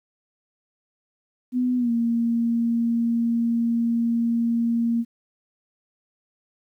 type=tone with pitch glide; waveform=sine; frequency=249.5 to 232.8 Hz; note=B3 to A#3; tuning=+18 to -2 cents; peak=-19 dBFS; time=1.52-5.05 s; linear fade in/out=50 ms; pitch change=-120 cents; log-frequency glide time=1.77-1.91 s; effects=10-bit